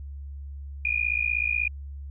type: tone with amplitude modulation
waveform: sine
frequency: 2441 Hz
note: D#7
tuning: 34 cents flat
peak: -19 dBFS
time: 0.85-1.68 s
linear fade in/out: 2 ms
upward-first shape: sine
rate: 56.3 Hz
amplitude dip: 95%
effects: added 70 Hz sine -35 dBFS peak until 2.1 s